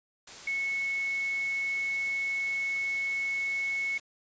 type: tone in noise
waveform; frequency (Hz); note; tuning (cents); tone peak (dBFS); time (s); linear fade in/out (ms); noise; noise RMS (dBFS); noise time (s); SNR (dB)
sine; 2200; C#7; -14; -28; 0.47-3.98; 5; white; -45; 0.27-4; +14
effects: resampled to 16000 Hz